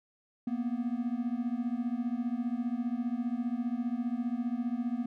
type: beating tone pair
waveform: triangle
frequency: 233.1 / 248.1 Hz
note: A#3 / B3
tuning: 0 / +8 cents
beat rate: 15 Hz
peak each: -31 dBFS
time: 0.47-5.06 s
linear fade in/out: 5 ms
effects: none